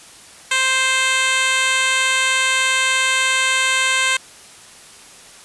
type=tone with high-pass filter; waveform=10% pulse; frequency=523.3 Hz; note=C5; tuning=in tune; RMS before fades=-17 dBFS; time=0.51-4.17 s; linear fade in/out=5 ms; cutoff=1300 Hz; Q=0.67; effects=white hiss -42 dBFS RMS until 5.44 s + resampled to 24000 Hz